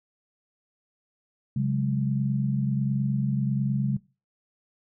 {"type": "tone cluster", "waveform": "sine", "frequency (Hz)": [135.4, 184, 205.4], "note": ["C#3", "F#3", "G#3"], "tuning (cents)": [-40, -9, -19], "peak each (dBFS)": [-24, -32, -28], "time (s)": [1.56, 3.97], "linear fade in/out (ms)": 5, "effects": ["noise-tail reverb RT60 0.3 s tail -20 dB re dry"]}